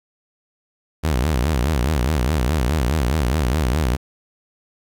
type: tone with vibrato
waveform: sawtooth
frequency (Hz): 68.9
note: C#2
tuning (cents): -10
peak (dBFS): -13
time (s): 1.03-3.97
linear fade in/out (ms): 20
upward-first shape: sine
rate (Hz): 4.8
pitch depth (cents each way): 280
effects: 8-bit